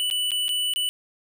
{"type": "tone with dropouts", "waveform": "square", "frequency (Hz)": 2970, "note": "F#7", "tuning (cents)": 6, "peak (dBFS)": -23, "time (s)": [0, 0.89], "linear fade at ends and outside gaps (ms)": 0, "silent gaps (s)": [[0.101, 0.111], [0.307, 0.317], [0.482, 0.491], [0.737, 0.76]], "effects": []}